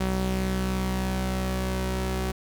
sawtooth tone pair together, 63.2 / 189.39 Hz, B1 / F#3, +41 / +41 cents, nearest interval octave + perfect fifth, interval 1900 cents, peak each -24 dBFS, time 0-2.32 s, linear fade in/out 10 ms, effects none

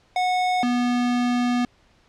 square tone pair in turn, 732 / 244.3 Hz, F#5 / B3, -19 / -19 cents, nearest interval octave + perfect fifth, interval 1900 cents, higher first, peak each -20 dBFS, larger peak neither, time 0.16-0.63 / 0.63-1.65 s, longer second, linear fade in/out 2 ms, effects pink hiss -59 dBFS RMS until 2.08 s + low-pass 5000 Hz 12 dB/octave

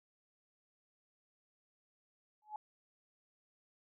sine tone with exponential growth, 850 Hz, G#5, 40 cents sharp, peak -36 dBFS, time 2.42-2.56 s, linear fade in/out 2 ms, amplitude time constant 29 ms, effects none

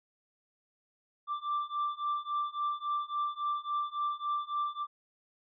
triangle beating tone pair, 1174.7 / 1178.3 Hz, D6 / D6, 0 / +5 cents, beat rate 3.6 Hz, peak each -33 / -32 dBFS, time 1.27-4.87 s, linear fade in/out 50 ms, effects resampled to 11025 Hz

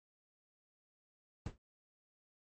brown noise with exponential decay, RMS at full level -35 dBFS, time 1.46-1.58 s, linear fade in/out 2 ms, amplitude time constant 24 ms, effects MP3 32 kbps

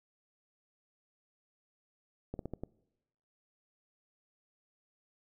slowing click train, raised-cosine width 2 ms, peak -25 dBFS, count 5, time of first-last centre 2.34-2.636 s, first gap 52 ms, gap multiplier 1.24, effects noise-tail reverb RT60 1.0 s tail -24 dB re dry

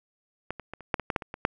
clicks, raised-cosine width 0.5 ms, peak -16 / -24 / -22 / -29 / -8 / -17 / -12 / -10 / -22 / -21 / -6 dBFS, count 11, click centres 0.506 / 0.597 / 0.736 / 0.807 / 0.942 / 0.997 / 1.102 / 1.162 / 1.222 / 1.341 / 1.451 s, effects none

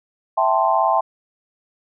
sine chord, A minor seventh, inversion second, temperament equal, 659.3 / 784 / 880 / 1046.5 Hz, E5 / G5 / A5 / C6, 0 / 0 / 0 / 0 cents, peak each -20 dBFS, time 0.37-1.01 s, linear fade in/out 10 ms, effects none

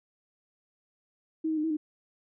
sine tone with pitch steps, 318.1 / 315.1 / 304.5 / 322.3 / 305 Hz, D#4 / D#4 / D#4 / E4 / D#4, +38 / +22 / -37 / -39 / -34 cents, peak -26 dBFS, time 1.44-1.77 s, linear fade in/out 10 ms, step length 66 ms, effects none

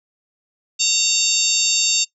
harmonic tone with a mistuned harmonic, 918 Hz, A#5, 27 cents flat, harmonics 3 / 4 / 5 / 6 / 7 / 8, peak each -23 / -22 / -22 / -27 / -24 / -22 dBFS, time 0.79-2.05 s, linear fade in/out 20 ms, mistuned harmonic 7, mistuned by -30 cents, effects noise-tail reverb RT60 0.1 s tail -18 dB re dry

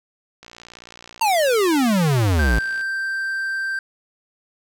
click train, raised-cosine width 0.2 ms, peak -23 dBFS, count 141, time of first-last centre 0.43-2.811 s, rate 58.8 Hz
square exponential sweep, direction down, 939 to 51.91 Hz, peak -16 dBFS, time 1.21-2.59 s, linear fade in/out 5 ms
triangle tone, 1568 Hz, G6, in tune, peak -20 dBFS, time 2.39-3.79 s, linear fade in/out 2 ms
effects none

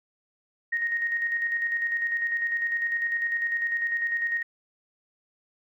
sine tone with tremolo, 1864.7 Hz, A#6, in tune, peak -23 dBFS, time 0.72-4.43 s, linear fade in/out 10 ms, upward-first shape square, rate 10 Hz, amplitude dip 40%, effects none

